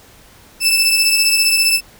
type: tone pair together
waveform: 25% pulse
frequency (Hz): 2637 / 5259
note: E7 / E8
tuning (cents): 0 / -5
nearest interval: octave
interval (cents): 1195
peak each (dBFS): -10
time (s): 0.6-1.81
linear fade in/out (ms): 50
effects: pink hiss -45 dBFS RMS until 1.99 s